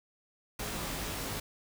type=noise with comb filter; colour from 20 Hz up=pink; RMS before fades=-37 dBFS; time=0.59-1.4 s; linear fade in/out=5 ms; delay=19 ms; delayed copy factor=+0.7; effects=none